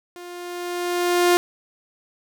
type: tone with level ramp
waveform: sawtooth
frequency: 352.6 Hz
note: F4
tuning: 17 cents sharp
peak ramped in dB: -33 to -9 dBFS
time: 0.16-1.37 s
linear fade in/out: 0 ms
effects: none